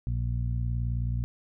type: harmonic tone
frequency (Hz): 58.9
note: A#1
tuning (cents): +19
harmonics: 1 / 2 / 3 / 4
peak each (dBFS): -29 / -29 / -42 / -44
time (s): 0.07-1.24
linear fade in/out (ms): 0
effects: none